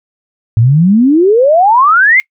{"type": "exponential sweep", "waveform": "sine", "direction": "up", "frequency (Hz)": [106.6, 2169], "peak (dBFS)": -4, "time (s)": [0.57, 2.2], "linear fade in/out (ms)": 0, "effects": ["noise-tail reverb RT60 0.1 s tail -25 dB re dry"]}